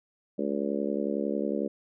harmonic tone, 71 Hz, C#2, 42 cents sharp, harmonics 3 / 4 / 5 / 6 / 7 / 8, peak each -32 / -33 / -34 / -35 / -35 / -36 dBFS, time 0.38-1.68 s, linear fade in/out 10 ms, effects none

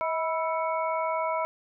sine tone cluster, 640 / 981 / 1322 / 2224 Hz, D#5 / B5 / E6 / C#7, +49 / -12 / +5 / +5 cents, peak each -29 / -29 / -34 / -38 dBFS, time 0.01-1.45 s, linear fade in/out 0 ms, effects none

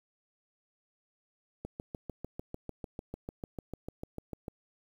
click train, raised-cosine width 2 ms, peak -25 dBFS, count 20, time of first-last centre 1.65-4.482 s, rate 6.71 Hz, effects 9-bit

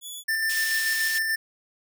15% pulse tone, 3422 Hz, A7, 49 cents flat, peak -28 dBFS, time 0.01-0.24 s, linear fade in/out 50 ms
square tone with tremolo, 1783 Hz, A6, 22 cents sharp, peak -23 dBFS, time 0.28-1.36 s, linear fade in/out 10 ms, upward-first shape square, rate 6.9 Hz, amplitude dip 25%
pink high-pass noise, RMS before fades -32 dBFS, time 0.49-1.19 s, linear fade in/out 10 ms, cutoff 3200 Hz, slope 12 dB/octave
effects none

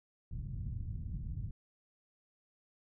white low-pass noise, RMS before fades -40 dBFS, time 0.31-1.51 s, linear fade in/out 5 ms, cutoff 130 Hz, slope 24 dB/octave, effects none

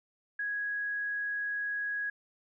sine tone, 1661.2 Hz, G#6, in tune, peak -31 dBFS, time 0.39-2.1 s, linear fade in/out 5 ms, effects none

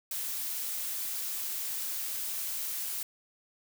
blue noise, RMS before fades -35 dBFS, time 0.11-3.03 s, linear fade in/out 2 ms, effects none

